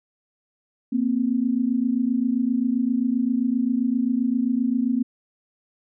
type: tone pair together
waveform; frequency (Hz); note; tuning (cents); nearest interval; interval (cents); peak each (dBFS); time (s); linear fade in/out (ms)
sine; 234 / 261.6; A#3 / C4; +7 / 0; major second; 193; -22; 0.92-5.03; 10
effects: none